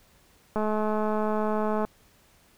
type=click train; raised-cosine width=1 ms; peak=-15 dBFS; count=277; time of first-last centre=0.56-1.85 s; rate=214 Hz; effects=pink hiss -60 dBFS RMS until 2.57 s